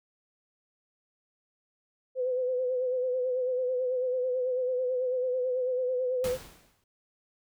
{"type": "tone with vibrato", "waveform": "sine", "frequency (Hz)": 506, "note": "B4", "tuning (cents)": 42, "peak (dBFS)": -26, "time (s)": [2.15, 6.38], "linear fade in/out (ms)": 50, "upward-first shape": "sine", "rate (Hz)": 9.1, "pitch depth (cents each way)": 43}
{"type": "noise with exponential decay", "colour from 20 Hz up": "pink", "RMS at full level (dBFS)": -35, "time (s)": [6.24, 6.84], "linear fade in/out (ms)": 2, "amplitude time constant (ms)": 130}
{"effects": []}